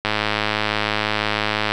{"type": "click train", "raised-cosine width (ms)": 0.3, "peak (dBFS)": -3, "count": 178, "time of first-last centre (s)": [0.05, 1.72], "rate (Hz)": 106, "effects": []}